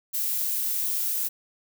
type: noise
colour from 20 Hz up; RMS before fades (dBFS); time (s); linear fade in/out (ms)
violet; -27; 0.13-1.29; 20
effects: none